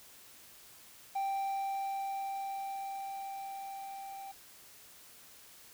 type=tone with level ramp; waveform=triangle; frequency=784 Hz; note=G5; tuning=in tune; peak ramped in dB=-29 to -41 dBFS; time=1.15-4.32 s; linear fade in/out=10 ms; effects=white hiss -56 dBFS RMS until 5.73 s